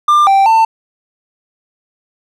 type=tone with pitch steps; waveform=triangle; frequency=1194 / 782 / 895 Hz; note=D6 / G5 / A5; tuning=+28 / -4 / +29 cents; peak=-4 dBFS; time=0.08-0.65 s; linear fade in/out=5 ms; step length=190 ms; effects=none